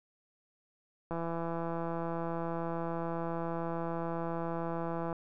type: click train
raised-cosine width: 1 ms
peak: -23 dBFS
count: 672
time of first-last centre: 1.11-5.128 s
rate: 167 Hz
effects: none